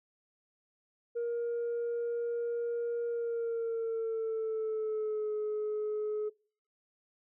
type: tone with pitch glide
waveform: sine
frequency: 471.3 to 424.8 Hz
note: A#4 to G#4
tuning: +19 to +39 cents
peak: -29 dBFS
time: 1.15-6.3 s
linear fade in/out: 20 ms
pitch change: -180 cents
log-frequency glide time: 3.07-5.32 s
effects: noise-tail reverb RT60 0.5 s tail -26 dB re dry + tanh soft clip ceiling -29 dBFS